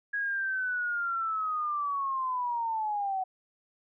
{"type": "linear sweep", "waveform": "sine", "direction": "down", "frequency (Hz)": [1661.2, 744], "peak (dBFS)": -28, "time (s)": [0.13, 3.24], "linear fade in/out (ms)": 10, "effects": []}